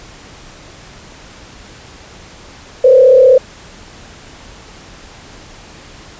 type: tone with frequency modulation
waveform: sine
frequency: 517 Hz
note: C5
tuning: 21 cents flat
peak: -3 dBFS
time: 2.84-3.38 s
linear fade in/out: 5 ms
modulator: 35.6 Hz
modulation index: 0.89
effects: pink hiss -37 dBFS RMS until 6.19 s + resampled to 16000 Hz